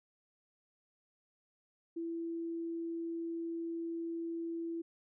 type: tone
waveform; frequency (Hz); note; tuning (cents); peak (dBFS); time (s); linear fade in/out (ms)
sine; 333.4; E4; +20; -36; 1.96-4.82; 10
effects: none